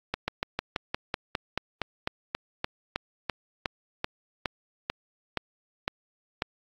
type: slowing click train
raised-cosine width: 0.3 ms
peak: -11 dBFS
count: 22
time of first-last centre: 0.14-6.421 s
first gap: 140 ms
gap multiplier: 1.07
effects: AAC 64 kbps